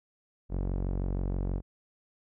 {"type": "tone with low-pass filter", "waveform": "sawtooth", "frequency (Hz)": 46.31, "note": "F#1", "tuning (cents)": 2, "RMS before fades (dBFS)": -31, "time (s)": [0.49, 1.62], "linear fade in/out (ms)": 50, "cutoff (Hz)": 570, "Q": 0.72, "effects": []}